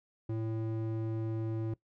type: tone with band-pass filter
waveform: square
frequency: 111.4 Hz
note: A2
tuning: 22 cents sharp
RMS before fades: -35 dBFS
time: 0.29-1.74 s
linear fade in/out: 5 ms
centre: 230 Hz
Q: 3.8
effects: noise-tail reverb RT60 0.1 s tail -19 dB re dry